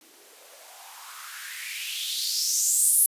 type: noise with band-pass filter sweep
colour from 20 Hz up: violet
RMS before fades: -28 dBFS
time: 0.01-3.06 s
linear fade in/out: 2 ms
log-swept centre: 300 to 11000 Hz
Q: 4.3
effects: resampled to 32000 Hz